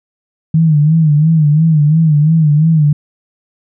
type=tone with vibrato; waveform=sine; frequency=155 Hz; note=D#3; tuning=6 cents flat; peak=-6 dBFS; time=0.54-2.93 s; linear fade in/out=5 ms; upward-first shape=sine; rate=2.9 Hz; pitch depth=97 cents each way; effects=none